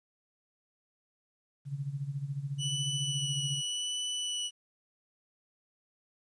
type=tone with tremolo; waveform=sine; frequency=140 Hz; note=C#3; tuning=18 cents sharp; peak=-30 dBFS; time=1.65-3.62 s; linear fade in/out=50 ms; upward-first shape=sine; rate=14 Hz; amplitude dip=75%
type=tone with vibrato; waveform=sawtooth; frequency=2960 Hz; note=F#7; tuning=in tune; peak=-29 dBFS; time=2.58-4.51 s; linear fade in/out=50 ms; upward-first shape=sine; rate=0.85 Hz; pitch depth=12 cents each way
effects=resampled to 22050 Hz + 11-bit